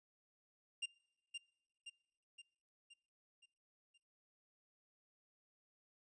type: tone with echo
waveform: 45% pulse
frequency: 2794 Hz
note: F7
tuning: in tune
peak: -38 dBFS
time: 0.82-0.86 s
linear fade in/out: 10 ms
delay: 520 ms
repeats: 6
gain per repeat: -5 dB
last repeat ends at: 3.98 s
effects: noise-tail reverb RT60 1.0 s tail -26 dB re dry + resampled to 22050 Hz